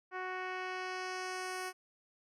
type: tone with low-pass filter sweep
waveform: 10% pulse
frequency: 370 Hz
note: F#4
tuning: in tune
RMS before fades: -40 dBFS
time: 0.11-1.73 s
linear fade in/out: 50 ms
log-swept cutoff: 1700 to 12000 Hz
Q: 1.1
effects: none